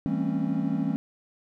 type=tone cluster; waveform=triangle; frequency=164.2 / 198.3 / 224.3 / 263.3 / 276.6 Hz; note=E3 / G3 / A3 / C4 / C#4; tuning=-6 / +20 / +34 / +11 / -4 cents; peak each=-29 dBFS; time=0.06-0.96 s; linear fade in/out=0 ms; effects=none